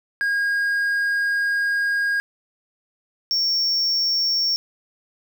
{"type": "tone pair in turn", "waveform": "triangle", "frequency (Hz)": [1630, 5483], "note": ["G#6", "F8"], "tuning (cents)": [-33, -33], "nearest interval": "octave + major sixth", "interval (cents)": 2100, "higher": "second", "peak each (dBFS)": [-17, -17], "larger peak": "neither", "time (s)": [[0.21, 2.2], [3.31, 4.56]], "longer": "first", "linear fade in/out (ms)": 0, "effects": []}